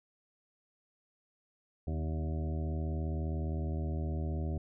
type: harmonic tone with a mistuned harmonic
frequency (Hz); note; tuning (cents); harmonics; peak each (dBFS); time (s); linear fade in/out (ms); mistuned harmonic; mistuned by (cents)
79.4; D#2; +36; 1 / 2 / 3 / 4 / 5 / 7 / 8 / 9; -33 / -39 / -43 / -45 / -47 / -50 / -51 / -52; 1.87-4.58; 5; 2; -47
effects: none